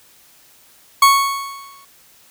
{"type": "tone with exponential decay", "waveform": "40% pulse", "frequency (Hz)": 1107, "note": "C#6", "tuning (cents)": -3, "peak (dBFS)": -5, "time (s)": [1.02, 1.85], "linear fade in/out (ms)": 5, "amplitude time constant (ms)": 180, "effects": ["white hiss -50 dBFS RMS until 2.3 s"]}